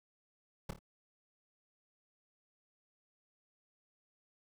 brown noise with echo, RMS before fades -35 dBFS, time 0.69-0.71 s, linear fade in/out 5 ms, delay 27 ms, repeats 3, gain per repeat -7 dB, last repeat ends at 0.791 s, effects none

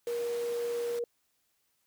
pink high-pass noise, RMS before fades -47 dBFS, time 0.07-0.99 s, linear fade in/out 0 ms, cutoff 310 Hz, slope 12 dB/octave
sine tone, 474.6 Hz, A#4, 31 cents sharp, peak -30 dBFS, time 0.07-1.04 s, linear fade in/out 2 ms
effects white hiss -75 dBFS RMS until 1.86 s

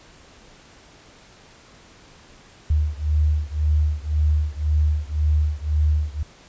sine beating tone pair, 74.9 / 76.8 Hz, D2 / D#2, +35 / -22 cents, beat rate 1.9 Hz, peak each -20 / -21 dBFS, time 2.7-6.23 s, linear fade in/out 5 ms, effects pink hiss -49 dBFS RMS until 6.48 s + resampled to 16000 Hz

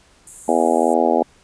white high-pass noise, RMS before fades -35 dBFS, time 0.27-0.94 s, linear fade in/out 2 ms, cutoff 6800 Hz, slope 96 dB/octave
harmonic tone, 82.41 Hz, E2, in tune, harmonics 3 / 4 / 5 / 6 / 7 / 8 / 9 / 10, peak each -22 / -22 / -22 / -22 / -22 / -22 / -22 / -22 dBFS, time 0.48-1.23 s, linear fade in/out 5 ms
effects pink hiss -53 dBFS RMS until 1.43 s + resampled to 22050 Hz

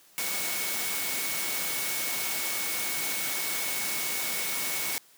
sine tone in noise, 2217 Hz, C#7, in tune, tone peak -37 dBFS, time 0.18-4.98 s, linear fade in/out 0 ms, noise white, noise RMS -31 dBFS, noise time 0.18-4.98 s, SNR -9 dB, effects white hiss -58 dBFS RMS until 5.17 s + high-pass 150 Hz 12 dB/octave

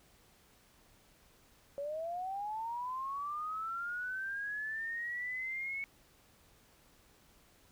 sine linear sweep, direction up, 554.4 to 2217 Hz, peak -36 dBFS, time 1.78-5.84 s, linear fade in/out 0 ms, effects pink hiss -65 dBFS RMS until 7.71 s

